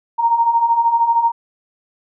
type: beating tone pair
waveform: sine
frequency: 919 / 932 Hz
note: A#5 / A#5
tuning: -25 / -1 cents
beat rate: 13 Hz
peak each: -19 / -13 dBFS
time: 0.18-1.32 s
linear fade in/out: 20 ms
effects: none